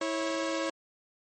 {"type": "tone pair together", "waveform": "sawtooth", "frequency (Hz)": [326.5, 549.1], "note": ["E4", "C#5"], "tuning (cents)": [-17, -17], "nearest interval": "major sixth", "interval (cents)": 900, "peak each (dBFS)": -28, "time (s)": [0.01, 0.7], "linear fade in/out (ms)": 5, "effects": ["MP3 32 kbps"]}